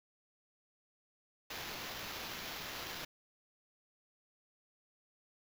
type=noise with sample-and-hold; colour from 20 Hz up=violet; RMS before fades=-44 dBFS; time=1.5-3.05 s; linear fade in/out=5 ms; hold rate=8820 Hz; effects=none